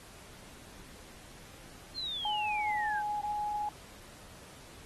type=exponential sweep; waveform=sine; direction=down; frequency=4298 to 1525 Hz; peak=-34 dBFS; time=1.94-3.03 s; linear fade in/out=50 ms
type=tone with pitch glide; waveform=sine; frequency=843 to 835.7 Hz; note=G#5 to G#5; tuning=+26 to +11 cents; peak=-31 dBFS; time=2.25-3.69 s; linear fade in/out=2 ms; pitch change=-15 cents; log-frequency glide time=2.96-3.07 s
effects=pink hiss -53 dBFS RMS until 4.85 s + AAC 32 kbps